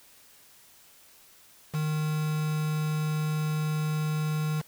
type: tone with quantisation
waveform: triangle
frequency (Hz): 153.9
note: D#3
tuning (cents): -19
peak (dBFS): -24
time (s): 1.73-4.62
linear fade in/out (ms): 20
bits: 6
effects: white hiss -56 dBFS RMS until 4.67 s